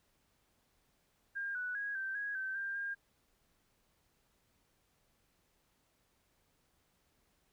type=tone with pitch steps; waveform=sine; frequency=1607 / 1481 / 1649 / 1561 / 1653 / 1547 / 1591 / 1610 Hz; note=G6 / F#6 / G#6 / G6 / G#6 / G6 / G6 / G6; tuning=+43 / +1 / -13 / -8 / -9 / -23 / +25 / +46 cents; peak=-36 dBFS; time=1.35-2.95 s; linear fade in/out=20 ms; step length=200 ms; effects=pink hiss -75 dBFS RMS until 7.52 s